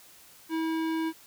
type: tone with hard clipping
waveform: sine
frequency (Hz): 323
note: E4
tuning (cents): -35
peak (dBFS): -29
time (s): 0.49-1.13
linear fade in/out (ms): 50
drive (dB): 17
effects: white hiss -54 dBFS RMS until 1.26 s